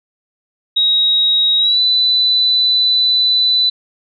sine tone with pitch glide, 3800 to 3991 Hz, A#7 to B7, +33 to +17 cents, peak -10 dBFS, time 0.76-3.7 s, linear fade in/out 10 ms, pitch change +84 cents, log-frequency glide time 1.58-1.8 s, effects none

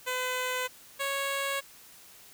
10% pulse tone pair in turn, 506 / 552.7 Hz, B4 / C#5, +42 / -5 cents, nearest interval major second, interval 153 cents, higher second, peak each -21 dBFS, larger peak neither, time 0.06-0.68 / 0.99-1.61 s, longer neither, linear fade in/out 20 ms, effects white hiss -53 dBFS RMS until 2.33 s

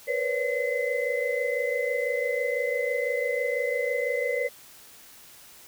sine tone cluster, 480 / 506 / 564 / 2040 Hz, B4 / B4 / C#5 / C7, -49 / +42 / +30 / -44 cents, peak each -30 dBFS, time 0.07-4.49 s, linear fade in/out 20 ms, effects white hiss -50 dBFS RMS until 5.67 s

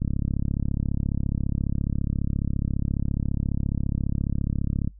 click train, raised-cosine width 5 ms, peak -13 dBFS, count 169, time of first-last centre 0.02-4.875 s, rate 34.6 Hz, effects noise-tail reverb RT60 0.1 s tail -21 dB re dry + added 50 Hz sine -45 dBFS peak until 4.99 s

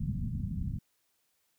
white low-pass noise, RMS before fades -34 dBFS, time 0-0.79 s, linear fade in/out 10 ms, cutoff 210 Hz, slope 48 dB/octave, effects white hiss -75 dBFS RMS until 1.58 s

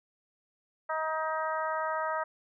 harmonic tone, 315.7 Hz, D#4, 25 cents sharp, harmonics 2 / 3 / 4 / 5 / 6, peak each -34 / -34 / -34 / -39 / -42 dBFS, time 0.89-2.24 s, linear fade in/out 10 ms, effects none

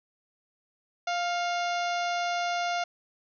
harmonic tone with a mistuned harmonic, 698.5 Hz, F5, in tune, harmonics 1 / 2 / 3 / 4 / 5 / 6 / 7 / 8 / 9, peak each -28 / -34 / -38 / -40 / -42 / -44 / -45 / -46 / -47 dBFS, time 1.07-2.84 s, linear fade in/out 5 ms, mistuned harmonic 3, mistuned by +49 cents, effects none

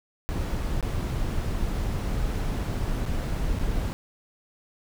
brown noise with dropouts, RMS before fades -27 dBFS, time 0.29-3.93 s, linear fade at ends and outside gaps 0 ms, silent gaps 0.623-0.627 / 0.81-0.827 / 3.055-3.061 / 3.589-3.595 s, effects none

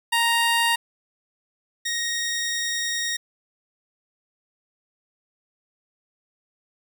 15% pulse tone pair in turn, 932.3 / 1870 Hz, A#5 / A#6, 0 / +5 cents, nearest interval octave, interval 1205 cents, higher second, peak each -12 / -18 dBFS, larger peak first, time 0.12-0.76 / 1.85-3.17 s, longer second, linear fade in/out 10 ms, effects 9-bit

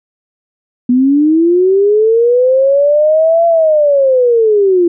sine linear two-way sweep, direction up then down, 241.9 to 680 to 338.1 Hz, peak -6 dBFS, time 0.89-4.88 s, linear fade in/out 5 ms, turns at 3.46 s, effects none

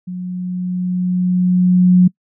sine tone with level ramp, 181.1 Hz, F#3, 37 cents flat, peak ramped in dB -23 to -5 dBFS, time 0.07-2.08 s, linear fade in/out 10 ms, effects noise-tail reverb RT60 0.1 s tail -25 dB re dry

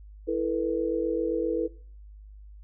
sine chord, E suspended fourth, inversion none, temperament equal with one note detuned, 329.6 / 440 / 487.6 Hz, E4 / A4 / B4, 0 / 0 / -22 cents, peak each -29 dBFS, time 0.27-1.68 s, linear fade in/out 20 ms, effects noise-tail reverb RT60 0.4 s tail -18 dB re dry + added 51 Hz sine -44 dBFS peak until 2.63 s

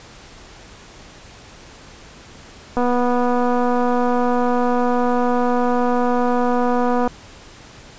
click train, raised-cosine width 1 ms, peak -7 dBFS, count 1056, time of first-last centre 2.77-7.076 s, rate 245 Hz, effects pink hiss -42 dBFS RMS until 7.98 s + resampled to 16000 Hz

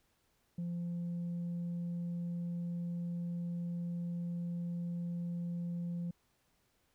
sine tone with tanh clipping, 172.8 Hz, F3, 18 cents flat, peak -36 dBFS, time 0.58-6.11 s, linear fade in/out 5 ms, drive 1 dB, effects pink hiss -75 dBFS RMS until 6.94 s

